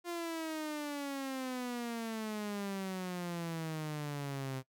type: exponential sweep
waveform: sawtooth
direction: down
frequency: 350 to 130.1 Hz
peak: -33 dBFS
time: 0.04-4.63 s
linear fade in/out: 50 ms
effects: noise-tail reverb RT60 0.1 s tail -19 dB re dry